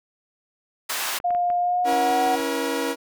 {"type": "high-pass noise", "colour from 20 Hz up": "pink", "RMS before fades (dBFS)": -27, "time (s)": [0.89, 1.19], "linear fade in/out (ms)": 10, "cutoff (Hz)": 960, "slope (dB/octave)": 12}
{"type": "clicks", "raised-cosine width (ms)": 0.5, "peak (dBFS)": -23, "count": 9, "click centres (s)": [1.201, 1.306, 1.349, 1.502, 1.928, 2.107, 2.265, 2.347, 2.402]}
{"type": "tone with pitch glide", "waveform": "sine", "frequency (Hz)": [707, 745.2], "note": ["F5", "F#5"], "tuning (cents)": [21, 12], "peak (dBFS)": -19, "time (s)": [1.24, 2.36], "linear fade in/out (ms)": 10, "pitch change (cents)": 91, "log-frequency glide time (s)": [1.6, 2.21]}
{"type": "chord", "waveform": "sawtooth", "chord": "A# diminished", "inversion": "first", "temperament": "equal with one note detuned", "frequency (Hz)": [277.2, 329.6, 477.9], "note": ["C#4", "E4", "A#4"], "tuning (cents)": [0, 0, 43], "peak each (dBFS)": [-24, -26, -22], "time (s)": [1.84, 2.96], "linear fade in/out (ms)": 50}
{"effects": []}